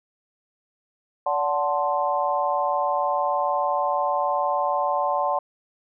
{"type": "chord", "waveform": "sine", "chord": "D dominant seventh", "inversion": "none", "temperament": "equal with one note detuned", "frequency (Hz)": [577.6, 740, 880, 1046.5], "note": ["D5", "F#5", "A5", "C6"], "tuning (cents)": [-29, 0, 0, 0], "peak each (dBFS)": -26, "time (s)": [1.26, 5.39], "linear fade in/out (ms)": 5, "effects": []}